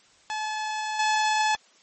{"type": "tone with level steps", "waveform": "sawtooth", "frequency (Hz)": 860, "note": "A5", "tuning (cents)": -40, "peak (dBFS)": [-24, -17], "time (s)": [0.3, 1.55], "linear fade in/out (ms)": 0, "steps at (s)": 0.99, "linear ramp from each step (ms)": 5, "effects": ["white hiss -58 dBFS RMS until 1.82 s", "MP3 32 kbps"]}